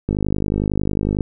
click train, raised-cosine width 3 ms, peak -7 dBFS, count 58, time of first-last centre 0.09-1.208 s, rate 51 Hz, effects none

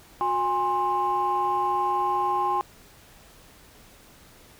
sine tone cluster, 363 / 819 / 1057 Hz, F#4 / G#5 / C6, -33 / -24 / +17 cents, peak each -31 / -24 / -24 dBFS, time 0.21-2.61 s, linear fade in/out 0 ms, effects tanh soft clip ceiling -15 dBFS + pink hiss -52 dBFS RMS until 4.59 s

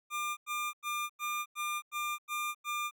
25% pulse tone bursts, 1200 Hz, D6, 37 cents sharp, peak -29 dBFS, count 8, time 0.1-2.911 s, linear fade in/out 50 ms, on 270 ms, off 93 ms, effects none

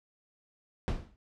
brown noise with exponential decay, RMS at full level -26 dBFS, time 0.88-1.16 s, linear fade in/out 0 ms, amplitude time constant 59 ms, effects low-pass 6000 Hz 12 dB/octave

